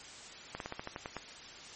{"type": "slowing click train", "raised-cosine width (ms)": 0.5, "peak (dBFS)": -23, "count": 9, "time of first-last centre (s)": [0.55, 1.167], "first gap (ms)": 52, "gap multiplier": 1.11, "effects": ["white hiss -49 dBFS RMS until 1.75 s", "MP3 32 kbps"]}